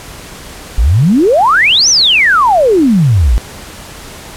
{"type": "exponential two-way sweep", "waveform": "sine", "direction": "up then down", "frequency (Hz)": [49, 6272, 49], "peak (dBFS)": -5, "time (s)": [0.78, 3.38], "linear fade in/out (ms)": 0, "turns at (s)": 1.89, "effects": ["pink hiss -30 dBFS RMS until 4.36 s", "low-pass 12000 Hz 12 dB/octave"]}